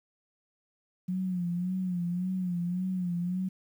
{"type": "tone with vibrato", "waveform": "sine", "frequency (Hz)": 180, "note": "F#3", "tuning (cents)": -47, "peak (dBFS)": -28, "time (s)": [1.08, 3.49], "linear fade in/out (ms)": 10, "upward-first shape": "sine", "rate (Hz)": 1.8, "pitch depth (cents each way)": 68, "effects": ["10-bit"]}